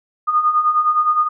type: beating tone pair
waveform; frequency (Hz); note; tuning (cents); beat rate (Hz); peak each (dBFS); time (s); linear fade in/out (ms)
sine; 1220 / 1229.7; D#6 / D#6; -34 / -21; 9.7; -20 / -14; 0.27-1.29; 20
effects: none